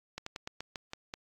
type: slowing click train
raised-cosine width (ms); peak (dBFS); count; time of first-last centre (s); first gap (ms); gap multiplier
0.2; -21; 8; 0.18-1.139; 84; 1.16
effects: AAC 48 kbps